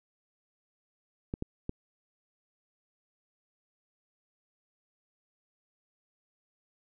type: clicks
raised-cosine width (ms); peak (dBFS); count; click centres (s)
3; -20; 3; 1.339 / 1.424 / 1.694
effects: none